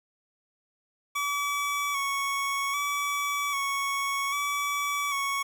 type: tone with vibrato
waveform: 25% pulse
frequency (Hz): 1127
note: C#6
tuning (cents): +28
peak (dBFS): -23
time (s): 1.15-5.43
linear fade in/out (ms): 10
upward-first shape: square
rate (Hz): 0.63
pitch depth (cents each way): 28
effects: 9-bit